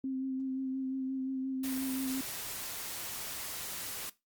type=tone with vibrato; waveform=sine; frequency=263.8 Hz; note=C4; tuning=14 cents sharp; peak=-32 dBFS; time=0.04-2.21 s; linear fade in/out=2 ms; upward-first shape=sine; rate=5.7 Hz; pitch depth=19 cents each way
type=noise; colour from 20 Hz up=white; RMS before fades=-40 dBFS; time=1.63-4.1 s; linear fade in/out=10 ms
effects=noise-tail reverb RT60 0.2 s tail -17 dB re dry + Opus 48 kbps